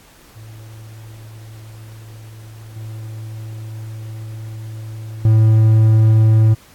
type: tone with level steps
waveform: triangle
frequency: 110 Hz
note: A2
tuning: in tune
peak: -32 / -25 / -6 dBFS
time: 0.35-6.55 s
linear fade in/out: 20 ms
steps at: 2.76 / 5.25 s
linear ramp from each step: 2 ms
effects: pink hiss -47 dBFS RMS until 6.74 s + AAC 64 kbps